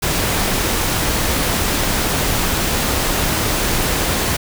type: noise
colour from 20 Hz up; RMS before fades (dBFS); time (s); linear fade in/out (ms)
pink; -18; 0.02-4.37; 10
effects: none